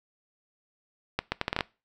accelerating click train, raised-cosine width 0.3 ms, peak -10 dBFS, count 8, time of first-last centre 1.19-1.608 s, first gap 130 ms, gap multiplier 0.72, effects noise-tail reverb RT60 0.3 s tail -22 dB re dry

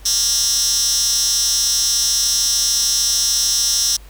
10% pulse tone with high-pass filter, 233.4 Hz, A#3, 2 cents sharp, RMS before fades -17 dBFS, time 0.05-3.97 s, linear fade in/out 10 ms, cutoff 5400 Hz, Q 4.3, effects added 50 Hz sine -38 dBFS peak until 4.09 s + pink hiss -47 dBFS RMS until 4.09 s

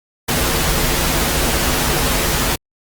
pink noise with comb filter, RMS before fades -17 dBFS, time 0.28-2.56 s, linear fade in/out 10 ms, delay 10 ms, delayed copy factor -0.6, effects Opus 48 kbps

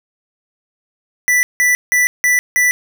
square tone bursts, 1975.5 Hz, B6, in tune, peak -11 dBFS, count 5, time 1.28-2.71 s, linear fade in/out 0 ms, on 150 ms, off 170 ms, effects none

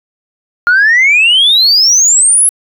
sine exponential sweep, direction up, 1396.9 to 11070 Hz, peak -3 dBFS, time 0.67-2.49 s, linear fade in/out 0 ms, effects tanh soft clip ceiling -2 dBFS

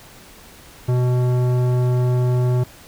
sine tone with tanh clipping, 124.5 Hz, B2, 14 cents sharp, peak -17 dBFS, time 0.88-2.64 s, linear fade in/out 10 ms, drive 15 dB, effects pink hiss -44 dBFS RMS until 2.87 s

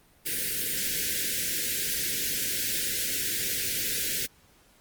white band-stop noise, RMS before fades -29 dBFS, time 0.25-4.27 s, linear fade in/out 20 ms, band 540 to 1500 Hz, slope 96 dB/octave, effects pink hiss -60 dBFS RMS until 4.8 s + Opus 32 kbps

